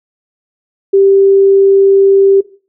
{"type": "tone", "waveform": "sine", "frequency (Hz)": 392, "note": "G4", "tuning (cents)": 0, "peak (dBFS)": -4, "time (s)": [0.93, 2.41], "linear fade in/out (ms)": 10, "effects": ["noise-tail reverb RT60 0.4 s tail -18 dB re dry"]}